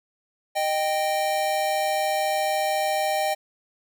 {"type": "tone pair together", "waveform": "square", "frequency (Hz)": [618, 784], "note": ["D#5", "G5"], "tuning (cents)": [-12, 0], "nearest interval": "major third", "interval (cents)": 412, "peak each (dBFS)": [-26, -25], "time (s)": [0.55, 3.35], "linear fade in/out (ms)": 20, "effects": []}